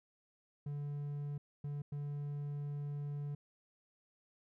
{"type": "tone bursts at uneven times", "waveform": "triangle", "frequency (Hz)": 144.7, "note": "D3", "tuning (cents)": -25, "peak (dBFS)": -36, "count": 3, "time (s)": [[0.66, 1.38], [1.64, 1.82], [1.92, 3.35]], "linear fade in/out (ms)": 5, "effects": []}